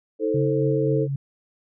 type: chord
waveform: sine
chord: A diminished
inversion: second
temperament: just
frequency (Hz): 316.8 / 440 / 528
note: Eb4 / A4 / C5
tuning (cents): +31 / 0 / +16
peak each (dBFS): -26 / -22 / -28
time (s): 0.19-1.08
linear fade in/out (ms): 50
type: tone with tremolo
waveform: sine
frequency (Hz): 138.59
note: C#3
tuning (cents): 0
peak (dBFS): -21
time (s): 0.34-1.16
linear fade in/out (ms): 5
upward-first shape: triangle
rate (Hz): 3.8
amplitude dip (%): 40
effects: none